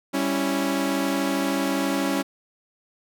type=chord; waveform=sawtooth; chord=C# diminished; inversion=second; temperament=equal; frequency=196 / 277.2 / 329.6 Hz; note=G3 / C#4 / E4; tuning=0 / 0 / 0 cents; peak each=-25 / -20 / -25 dBFS; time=0.13-2.23 s; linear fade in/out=20 ms; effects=none